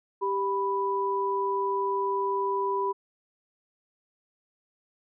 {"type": "tone pair together", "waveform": "sine", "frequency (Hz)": [393.4, 988], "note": ["G4", "B5"], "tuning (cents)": [6, 0], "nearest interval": "octave + major third", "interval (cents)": 1594, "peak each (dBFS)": [-28, -27], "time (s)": [0.21, 2.93], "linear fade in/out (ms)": 20, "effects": []}